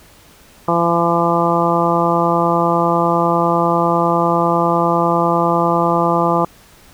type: harmonic tone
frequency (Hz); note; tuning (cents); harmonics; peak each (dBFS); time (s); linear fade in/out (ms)
170; F3; -46; 1 / 2 / 3 / 4 / 5 / 6 / 7; -20 / -20 / -20 / -20 / -20 / -20 / -20; 0.68-6.45; 2
effects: pink hiss -46 dBFS RMS until 6.93 s